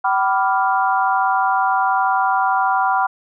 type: chord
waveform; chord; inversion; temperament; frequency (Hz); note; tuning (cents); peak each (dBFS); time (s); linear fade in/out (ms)
sine; G dominant seventh; none; equal with one note detuned; 766.5 / 987.8 / 1174.7 / 1396.9; G5 / B5 / D6 / F6; -39 / 0 / 0 / 0; -18 / -19 / -23 / -22; 0.04-3.07; 10
effects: none